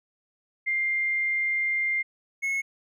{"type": "tone pair in turn", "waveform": ["sine", "triangle"], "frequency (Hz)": [2100, 2181], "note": ["C7", "C#7"], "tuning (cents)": [6, -29], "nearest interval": "minor second", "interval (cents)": 65, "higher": "second", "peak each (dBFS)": -23, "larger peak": "neither", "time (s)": [[0.66, 2.03], [2.42, 2.62]], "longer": "first", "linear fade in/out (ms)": 20, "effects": []}